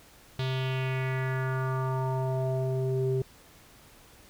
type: tone with low-pass filter sweep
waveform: square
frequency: 130.81 Hz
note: C3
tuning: in tune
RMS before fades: -29 dBFS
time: 0.39-3.22 s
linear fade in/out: 2 ms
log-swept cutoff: 3800 to 360 Hz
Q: 3.3
effects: pink hiss -55 dBFS RMS until 4.29 s